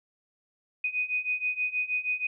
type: beating tone pair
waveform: sine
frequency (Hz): 2489 / 2495.3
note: D#7 / D#7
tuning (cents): 0 / +4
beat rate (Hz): 6.3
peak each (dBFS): -31 / -29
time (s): 0.84-2.27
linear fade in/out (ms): 5
effects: none